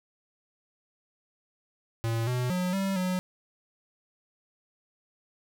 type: tone with pitch steps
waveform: square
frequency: 114.4 / 124.9 / 181.3 / 194.2 / 183.3 Hz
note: A#2 / B2 / F#3 / G3 / F#3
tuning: -32 / +20 / -35 / -16 / -16 cents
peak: -27 dBFS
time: 2.04-3.19 s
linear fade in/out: 0 ms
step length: 230 ms
effects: none